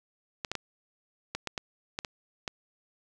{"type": "clicks", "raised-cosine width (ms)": 0.2, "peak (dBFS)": -15, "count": 9, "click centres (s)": [0.448, 0.516, 0.553, 1.35, 1.473, 1.578, 1.989, 2.048, 2.478], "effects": []}